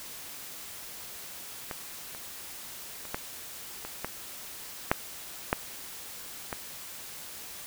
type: clicks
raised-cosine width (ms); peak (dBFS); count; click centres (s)
0.5; -19 / -27 / -28 / -15 / -23 / -16 / -6 / -8 / -17; 9; 1.712 / 2.149 / 3.053 / 3.145 / 3.85 / 4.046 / 4.915 / 5.529 / 6.528
effects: white hiss -43 dBFS RMS until 7.66 s